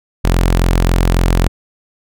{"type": "tone", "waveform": "sawtooth", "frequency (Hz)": 43.65, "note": "F1", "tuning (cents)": 0, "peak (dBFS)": -6, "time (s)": [0.24, 1.48], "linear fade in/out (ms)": 10, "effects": []}